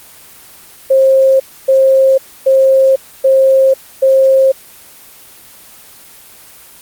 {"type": "tone bursts", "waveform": "sine", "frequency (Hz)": 533, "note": "C5", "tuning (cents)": 32, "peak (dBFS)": -5, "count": 5, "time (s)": [0.9, 4.52], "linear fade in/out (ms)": 10, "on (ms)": 500, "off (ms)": 280, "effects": ["white hiss -38 dBFS RMS until 6.81 s", "Opus 24 kbps"]}